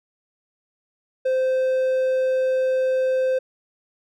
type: tone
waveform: triangle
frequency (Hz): 519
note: C5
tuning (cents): -14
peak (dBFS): -16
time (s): 1.25-3.39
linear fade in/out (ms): 10
effects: none